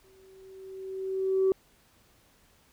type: tone with exponential growth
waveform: sine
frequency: 381.6 Hz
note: G4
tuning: 47 cents flat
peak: -18 dBFS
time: 0.04-1.52 s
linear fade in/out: 1 ms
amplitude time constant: 320 ms
effects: tanh soft clip ceiling -17 dBFS + pink hiss -63 dBFS RMS until 2.72 s